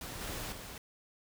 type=noise with level steps; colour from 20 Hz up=pink; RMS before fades=-43 / -40 / -46 dBFS; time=0.01-0.78 s; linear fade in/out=2 ms; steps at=0.21 / 0.52 s; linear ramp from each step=2 ms; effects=none